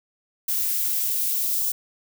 violet noise with high-pass filter sweep, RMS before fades -24 dBFS, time 0.48-1.72 s, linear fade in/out 5 ms, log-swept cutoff 960 to 4000 Hz, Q 0.88, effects none

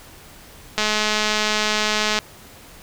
click train, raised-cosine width 0.2 ms, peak -3 dBFS, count 301, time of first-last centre 0.78-2.188 s, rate 213 Hz, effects pink hiss -44 dBFS RMS until 2.82 s

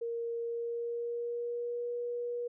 sine tone with pitch glide, 466.2 to 480.7 Hz, A#4 to B4, 0 to -47 cents, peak -33 dBFS, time 0.01-2.48 s, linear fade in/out 10 ms, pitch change +53 cents, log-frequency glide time 0.4-1.92 s, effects none

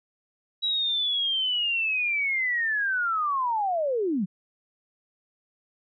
sine linear sweep, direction down, 3896 to 167.2 Hz, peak -23 dBFS, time 0.62-4.26 s, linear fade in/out 20 ms, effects none

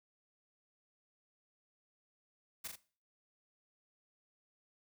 white noise with echo, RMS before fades -42 dBFS, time 2.64-2.68 s, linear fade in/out 10 ms, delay 40 ms, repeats 2, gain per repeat -4 dB, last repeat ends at 2.76 s, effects noise-tail reverb RT60 0.4 s tail -18 dB re dry

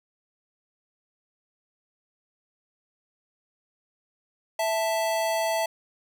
square tone pair together, 659.3 / 880.1 Hz, E5 / A5, 0 / 0 cents, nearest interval perfect fourth, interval 500 cents, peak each -26 / -29 dBFS, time 4.59-5.66 s, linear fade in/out 5 ms, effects none

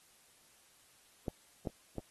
clicks, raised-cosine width 2 ms, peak -23 dBFS, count 3, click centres 1.282 / 1.672 / 1.983 s, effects white hiss -65 dBFS RMS until 2.1 s + AAC 32 kbps

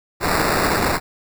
blue noise with sample-and-hold, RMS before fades -19 dBFS, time 0.2-1 s, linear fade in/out 50 ms, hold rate 3150 Hz, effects none

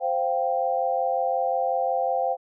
sine chord, C suspended fourth, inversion none, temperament equal, 523.3 / 698.5 / 784 Hz, C5 / F5 / G5, 0 / 0 / 0 cents, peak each -26 dBFS, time 0-2.37 s, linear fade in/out 50 ms, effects none

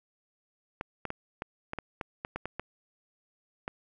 clicks, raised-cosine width 0.5 ms, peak -19 dBFS, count 12, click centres 0.811 / 1.053 / 1.104 / 1.421 / 1.734 / 1.787 / 2.012 / 2.249 / 2.36 / 2.456 / 2.596 / 3.679 s, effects none

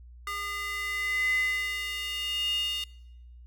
square tone with high-pass filter sweep, 405.9 Hz, G#4, 40 cents flat, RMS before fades -31 dBFS, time 0.27-2.84 s, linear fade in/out 2 ms, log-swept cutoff 1500 to 3100 Hz, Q 9.7, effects noise-tail reverb RT60 0.9 s tail -23 dB re dry + added 60 Hz sine -46 dBFS peak until 3.46 s

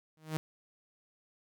sawtooth tone with exponential growth, 156.7 Hz, D#3, 13 cents sharp, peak -25 dBFS, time 0.17-0.37 s, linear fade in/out 0 ms, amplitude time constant 43 ms, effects none

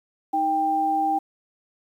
sine tone pair together, 313.5 / 790 Hz, D#4 / G5, +13 / +13 cents, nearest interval octave + major third, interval 1600 cents, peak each -28 / -20 dBFS, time 0.33-1.19 s, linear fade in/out 10 ms, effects 9-bit

